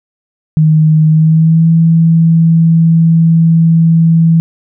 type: tone with pitch glide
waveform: sine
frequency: 156.1 to 164.33 Hz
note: D#3 to E3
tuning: +6 to -5 cents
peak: -4 dBFS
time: 0.57-4.4 s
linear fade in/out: 0 ms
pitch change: +89 cents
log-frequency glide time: 1.07-1.68 s
effects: none